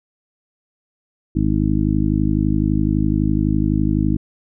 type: harmonic tone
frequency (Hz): 51.91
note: G#1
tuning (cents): 0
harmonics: 1 / 2 / 3 / 4 / 5 / 6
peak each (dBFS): -22 / -22 / -22 / -22 / -22 / -22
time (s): 1.35-4.17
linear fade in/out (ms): 10
effects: none